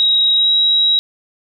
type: tone with pitch glide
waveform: sine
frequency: 3817 to 3848 Hz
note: A#7 to B7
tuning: +40 to -46 cents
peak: -10 dBFS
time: 0-0.99 s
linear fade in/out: 0 ms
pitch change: +14 cents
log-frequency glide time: 0.37-0.49 s
effects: none